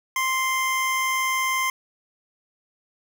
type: tone pair together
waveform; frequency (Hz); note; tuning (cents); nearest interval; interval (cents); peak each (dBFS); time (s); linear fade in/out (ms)
square; 1046.5 / 2093; C6 / C7; 0 / 0; octave; 1200; -25; 0.16-1.7; 2
effects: none